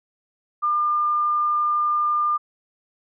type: tone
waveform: sine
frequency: 1202 Hz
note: D6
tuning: 40 cents sharp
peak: -18 dBFS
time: 0.62-2.38 s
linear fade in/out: 20 ms
effects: none